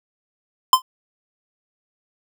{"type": "tone with exponential decay", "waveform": "square", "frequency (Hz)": 1034, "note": "C6", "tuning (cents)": -21, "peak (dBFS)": -5, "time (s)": [0.73, 0.82], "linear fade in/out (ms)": 2, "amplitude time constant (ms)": 18, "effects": []}